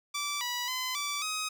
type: tone with pitch steps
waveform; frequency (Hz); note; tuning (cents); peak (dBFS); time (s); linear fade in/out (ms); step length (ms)
10% pulse; 1163 / 975 / 1020 / 1159 / 1260; D6 / B5 / C6 / D6 / D#6; -17 / -23 / -44 / -23 / +21; -23; 0.14-1.49; 10; 270
effects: none